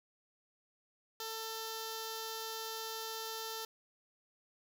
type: tone with notch filter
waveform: 5% pulse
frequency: 445.9 Hz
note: A4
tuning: 23 cents sharp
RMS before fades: -42 dBFS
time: 1.2-3.65 s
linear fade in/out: 2 ms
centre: 2300 Hz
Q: 1.2
effects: none